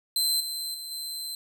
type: tone with level steps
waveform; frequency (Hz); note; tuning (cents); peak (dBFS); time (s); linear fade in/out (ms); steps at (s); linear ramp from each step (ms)
sawtooth; 4089; C8; -41; -20 / -28 / -33 / -30; 0.16-1.35; 2; 0.4 / 0.74 / 0.91; 5
effects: none